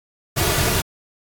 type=noise with comb filter; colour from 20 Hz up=pink; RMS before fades=-19 dBFS; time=0.36-0.82 s; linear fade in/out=20 ms; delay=3.8 ms; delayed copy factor=-0.65; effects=AAC 64 kbps